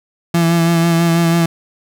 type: tone with vibrato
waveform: 35% pulse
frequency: 167.9 Hz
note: E3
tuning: 32 cents sharp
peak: -9 dBFS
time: 0.34-1.46 s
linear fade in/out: 5 ms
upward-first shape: sine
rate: 6.1 Hz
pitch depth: 24 cents each way
effects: none